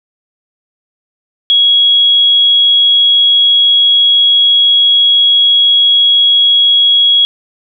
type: tone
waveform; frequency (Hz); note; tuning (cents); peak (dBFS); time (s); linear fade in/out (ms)
sine; 3322; G#7; 0; -5; 1.5-7.25; 0
effects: none